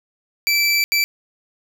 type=tone bursts at uneven times; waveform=25% pulse; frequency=2326 Hz; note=D7; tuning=17 cents flat; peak=-11 dBFS; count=2; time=0.47-0.84 / 0.92-1.04 s; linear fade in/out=0 ms; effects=none